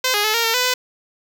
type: tone with pitch steps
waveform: 5% pulse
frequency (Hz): 513 / 413.6 / 431.6 / 463.4 / 453.9 / 499.5 / 503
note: C5 / G#4 / A4 / A#4 / A#4 / B4 / B4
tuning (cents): -34 / -7 / -33 / -10 / -46 / +20 / +32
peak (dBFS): -5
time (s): 0.04-0.74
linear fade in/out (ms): 5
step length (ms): 100
effects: none